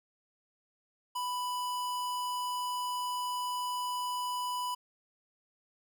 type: tone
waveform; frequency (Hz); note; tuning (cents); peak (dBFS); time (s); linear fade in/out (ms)
square; 991; B5; +6; -33; 1.15-4.75; 10
effects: none